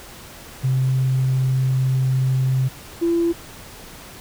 sine tone pair in turn, 130.81 / 338.7 Hz, C3 / E4, 0 / +47 cents, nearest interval octave + major third, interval 1647 cents, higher second, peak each -15 dBFS, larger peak neither, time 0.63-2.69 / 3.01-3.33 s, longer first, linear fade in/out 20 ms, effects tanh soft clip ceiling -11 dBFS + pink hiss -40 dBFS RMS until 4.2 s

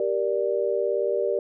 sine chord, G minor, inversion none, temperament just, 392 / 470.4 / 588 Hz, G4 / Bb4 / D5, 0 / +16 / +2 cents, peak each -26 dBFS, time 0-1.39 s, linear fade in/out 2 ms, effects none

